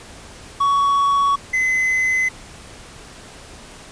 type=tone pair in turn; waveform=triangle; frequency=1121 / 2036 Hz; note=C#6 / C7; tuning=+19 / -48 cents; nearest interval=minor seventh; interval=1033 cents; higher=second; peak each=-12 / -14 dBFS; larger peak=first; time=0.6-1.36 / 1.53-2.29 s; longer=neither; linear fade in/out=10 ms; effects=pink hiss -40 dBFS RMS until 3.91 s + resampled to 22050 Hz